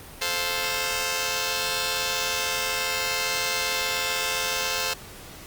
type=chord; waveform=5% pulse; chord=F major; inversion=first; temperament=just; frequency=436.5 / 523.8 / 698.5 Hz; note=A4 / C5 / F5; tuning=-14 / +2 / 0 cents; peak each=-19 / -16 / -20 dBFS; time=0.21-4.94 s; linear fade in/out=10 ms; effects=pink hiss -43 dBFS RMS until 5.46 s + Opus 32 kbps